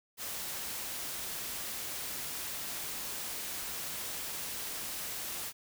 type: noise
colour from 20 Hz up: white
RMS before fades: -39 dBFS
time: 0.17-5.53 s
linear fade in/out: 50 ms
effects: none